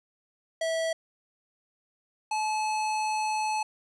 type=tone pair in turn; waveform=square; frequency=652 / 861.1 Hz; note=E5 / A5; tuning=-19 / -38 cents; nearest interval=perfect fourth; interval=481 cents; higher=second; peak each=-27 dBFS; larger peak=neither; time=0.61-0.93 / 2.31-3.63 s; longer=second; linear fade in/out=5 ms; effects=resampled to 22050 Hz + 10-bit